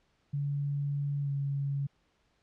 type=tone with pitch glide; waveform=sine; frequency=142.6 to 139.99 Hz; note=C#3 to C#3; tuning=+49 to +17 cents; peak=-29 dBFS; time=0.33-1.87 s; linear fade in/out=10 ms; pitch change=-32 cents; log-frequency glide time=1.22-1.3 s; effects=pink hiss -72 dBFS RMS until 2.42 s + low-pass 5000 Hz 12 dB/octave